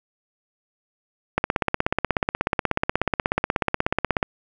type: click train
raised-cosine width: 0.5 ms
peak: -4 dBFS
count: 48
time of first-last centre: 1.38-4.228 s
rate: 16.5 Hz
effects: none